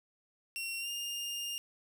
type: tone with pitch glide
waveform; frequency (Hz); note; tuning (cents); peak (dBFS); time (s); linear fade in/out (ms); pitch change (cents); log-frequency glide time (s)
sawtooth; 2735 to 2815; F7 to F7; -37 to +13; -33; 0.56-1.58; 0; +50; 0.79-0.89
effects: none